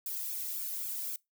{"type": "noise with flanger", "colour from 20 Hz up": "violet", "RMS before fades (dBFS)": -37, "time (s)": [0.06, 1.16], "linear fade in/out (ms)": 2, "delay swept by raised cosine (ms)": [1, 1.81], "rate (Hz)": 3.8, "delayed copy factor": -0.9, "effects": ["noise-tail reverb RT60 0.2 s tail -24 dB re dry"]}